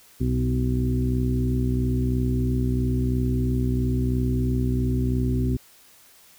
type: harmonic tone with a mistuned harmonic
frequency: 63 Hz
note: B1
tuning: 35 cents sharp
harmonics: 1 / 2 / 3 / 4 / 5 / 6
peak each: -25 / -24 / -37 / -26 / -38 / -33 dBFS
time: 0.2-5.57 s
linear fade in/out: 10 ms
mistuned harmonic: 2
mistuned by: -28 cents
effects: white hiss -53 dBFS RMS until 6.38 s